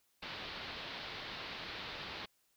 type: low-pass noise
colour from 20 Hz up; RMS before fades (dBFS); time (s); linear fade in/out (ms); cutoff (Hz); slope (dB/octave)
white; -45; 0.22-2.26; 10; 4400; 48
effects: white hiss -75 dBFS RMS until 2.56 s